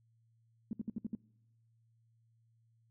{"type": "tone bursts", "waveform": "sine", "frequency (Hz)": 220, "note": "A3", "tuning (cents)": 0, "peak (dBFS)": -34, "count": 6, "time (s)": [0.71, 1.151], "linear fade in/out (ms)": 2, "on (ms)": 21, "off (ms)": 63, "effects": ["noise-tail reverb RT60 1.0 s tail -25 dB re dry", "added 114 Hz sine -68 dBFS peak until 2.9 s"]}